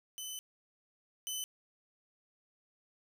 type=tone pair in turn; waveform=15% pulse; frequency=3023 / 3023 Hz; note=F#7 / F#7; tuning=+36 / +36 cents; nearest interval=unison; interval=0 cents; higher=neither; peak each=-33 / -29 dBFS; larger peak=second; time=0.18-0.39 / 1.27-1.44 s; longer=first; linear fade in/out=0 ms; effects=11-bit